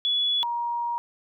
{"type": "tone pair in turn", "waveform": "sine", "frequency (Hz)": [3405, 946.7], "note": ["G#7", "A#5"], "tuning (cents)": [42, 26], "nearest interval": "octave + minor seventh", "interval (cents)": 2216, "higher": "first", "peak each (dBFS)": [-21, -25], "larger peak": "first", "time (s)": [[0.05, 0.43], [0.43, 0.98]], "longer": "second", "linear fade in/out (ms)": 0, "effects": []}